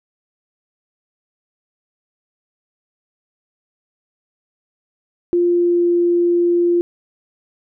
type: tone with pitch glide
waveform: sine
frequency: 349.2 to 347.2 Hz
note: F4 to F4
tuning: 0 to -10 cents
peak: -12 dBFS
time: 5.33-6.81 s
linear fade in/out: 0 ms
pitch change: -10 cents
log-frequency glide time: 5.47-5.88 s
effects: none